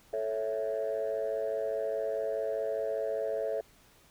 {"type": "chord", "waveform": "sine", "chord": "A major", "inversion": "none", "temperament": "equal", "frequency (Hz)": [440, 554.4, 659.3], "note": ["A4", "C#5", "E5"], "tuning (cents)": [0, 0, 0], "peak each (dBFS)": -33, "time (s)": [0.13, 3.61], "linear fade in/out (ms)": 5, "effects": ["tanh soft clip ceiling -24 dBFS", "pink hiss -61 dBFS RMS until 4.1 s"]}